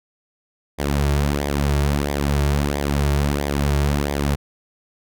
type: tone with flanger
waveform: sawtooth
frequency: 71.6 Hz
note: D2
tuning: 43 cents flat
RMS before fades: -20 dBFS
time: 0.78-4.36 s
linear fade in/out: 20 ms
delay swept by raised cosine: 0.71 to 4.01 ms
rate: 1.5 Hz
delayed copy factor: -0.65
effects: none